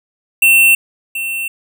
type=tone with echo; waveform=square; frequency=2700 Hz; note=E7; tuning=41 cents sharp; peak=-7 dBFS; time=0.42-0.75 s; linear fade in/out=5 ms; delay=730 ms; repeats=1; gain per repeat=-12 dB; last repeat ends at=1.48 s; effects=none